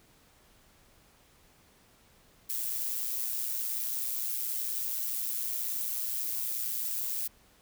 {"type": "noise with amplitude modulation", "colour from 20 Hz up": "violet", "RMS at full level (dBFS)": -31, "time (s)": [2.49, 7.28], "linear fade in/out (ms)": 10, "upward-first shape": "sine", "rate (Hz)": 119, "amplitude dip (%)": 50, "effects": ["pink hiss -62 dBFS RMS until 7.61 s"]}